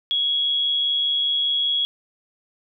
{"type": "tone with amplitude modulation", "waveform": "sine", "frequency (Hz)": 3333, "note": "G#7", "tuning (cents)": 5, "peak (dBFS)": -17, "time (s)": [0.11, 1.85], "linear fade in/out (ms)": 0, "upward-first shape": "sine", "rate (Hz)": 145, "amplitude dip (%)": 35, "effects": []}